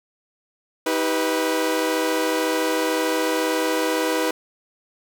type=chord; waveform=sawtooth; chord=Eb augmented; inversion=none; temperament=equal with one note detuned; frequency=318 / 392 / 493.9 Hz; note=Eb4 / G4 / B4; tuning=+38 / 0 / 0 cents; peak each=-20 / -24 / -19 dBFS; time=0.86-4.31 s; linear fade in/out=5 ms; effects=none